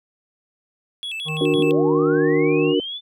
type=tone with vibrato; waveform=triangle; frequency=2976 Hz; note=F#7; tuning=9 cents sharp; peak=-25 dBFS; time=1.03-1.71 s; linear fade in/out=0 ms; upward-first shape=square; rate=5.9 Hz; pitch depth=210 cents each way
type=harmonic tone; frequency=155.56 Hz; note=D#3; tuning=in tune; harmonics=1 / 3 / 5 / 7; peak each=-25 / -33 / -38 / -35 dBFS; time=1.25-2.75 s; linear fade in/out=50 ms
type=chord; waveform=sine; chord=D augmented; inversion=none; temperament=equal with one note detuned; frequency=293.7 / 367.7 / 466.2 Hz; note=D4 / F#4 / A#4; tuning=0 / -11 / 0 cents; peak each=-20 dBFS; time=1.41-2.8 s; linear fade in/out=2 ms
type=linear sweep; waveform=sine; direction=up; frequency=58.4 to 3547 Hz; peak=-27 dBFS; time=1.53-3.01 s; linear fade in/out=50 ms
effects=none